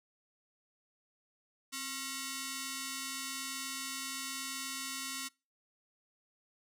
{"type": "ring-modulated tone", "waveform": "5% pulse", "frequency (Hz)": 819, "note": "G#5", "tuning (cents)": -24, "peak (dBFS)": -23, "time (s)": [1.72, 5.29], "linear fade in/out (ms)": 20, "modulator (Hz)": 555, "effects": ["noise-tail reverb RT60 0.3 s tail -25 dB re dry"]}